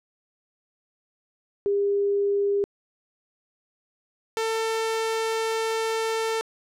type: tone pair in turn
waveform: sine / sawtooth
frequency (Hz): 402.6 / 447.4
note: G4 / A4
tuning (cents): +46 / +29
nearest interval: major second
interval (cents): 183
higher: second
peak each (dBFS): -20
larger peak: neither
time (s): 1.66-2.64 / 4.37-6.41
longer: second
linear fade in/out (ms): 0
effects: low-pass 10000 Hz 12 dB/octave